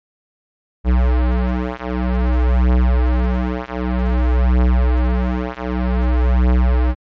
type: beating tone pair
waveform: square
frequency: 61.74 / 62.27 Hz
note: B1 / B1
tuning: 0 / +15 cents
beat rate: 0.53 Hz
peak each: -17 dBFS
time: 0.84-6.95 s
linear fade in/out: 50 ms
effects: low-pass 2000 Hz 12 dB/octave + MP3 48 kbps